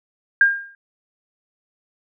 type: tone with exponential decay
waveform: sine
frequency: 1608 Hz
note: G6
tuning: 44 cents sharp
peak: -7 dBFS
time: 0.41-0.75 s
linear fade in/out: 2 ms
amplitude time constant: 72 ms
effects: none